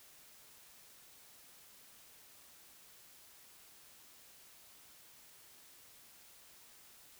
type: silence
effects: white hiss -60 dBFS RMS until 7.19 s

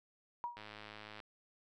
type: tone with exponential decay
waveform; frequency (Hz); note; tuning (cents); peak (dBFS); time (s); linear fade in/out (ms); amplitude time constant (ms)
sine; 956; A#5; +43; -34; 0.44-0.67; 0; 50
type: click train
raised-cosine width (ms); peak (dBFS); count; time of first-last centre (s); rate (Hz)
0.3; -33; 68; 0.57-1.202; 106
effects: none

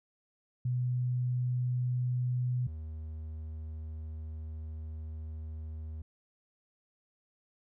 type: tone pair in turn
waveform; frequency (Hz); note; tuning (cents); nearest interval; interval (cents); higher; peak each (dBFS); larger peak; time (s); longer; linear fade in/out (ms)
sine / triangle; 124.5 / 78.43; B2 / D#2; +14 / +14; minor sixth; 800; first; -28 / -36; first; 0.65-2.67 / 2.67-6.02; second; 5
effects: none

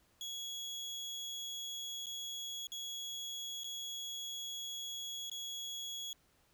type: tone with dropouts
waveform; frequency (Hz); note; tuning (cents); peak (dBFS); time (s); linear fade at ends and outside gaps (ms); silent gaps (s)
30% pulse; 3342; G#7; +10; -38; 0.21-6.13; 1; 2.059-2.067 / 2.67-2.719 / 3.635-3.643 / 5.298-5.315
effects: pink hiss -71 dBFS RMS until 6.53 s

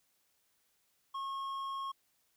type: tone with hard clipping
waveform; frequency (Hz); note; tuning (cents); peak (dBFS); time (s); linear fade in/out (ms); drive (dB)
sine; 1087; C#6; -34; -38; 1.14-1.92; 10; 6
effects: white hiss -75 dBFS RMS until 2.36 s

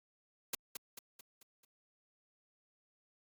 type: noise with echo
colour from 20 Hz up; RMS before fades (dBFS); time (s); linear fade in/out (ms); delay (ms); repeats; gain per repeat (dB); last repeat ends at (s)
white; -36; 0.53-0.55; 5; 220; 5; -6; 1.65
effects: Opus 48 kbps

